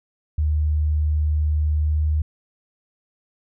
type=tone with pitch glide; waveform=sine; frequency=76 to 76.53 Hz; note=D#2 to D#2; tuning=-40 to -28 cents; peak=-17 dBFS; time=0.38-2.22 s; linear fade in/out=5 ms; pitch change=+12 cents; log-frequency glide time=1.8-1.99 s; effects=none